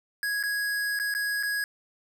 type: tone with dropouts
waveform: square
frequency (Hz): 1661.2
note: G#6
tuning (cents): 0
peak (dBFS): -27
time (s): 0.23-1.64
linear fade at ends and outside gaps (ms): 1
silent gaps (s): 0.428-0.436 / 0.99-0.998 / 1.14-1.149 / 1.428-1.433
effects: none